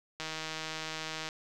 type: click train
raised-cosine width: 0.2 ms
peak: -20 dBFS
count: 173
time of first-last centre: 0.2-1.289 s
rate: 158 Hz
effects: none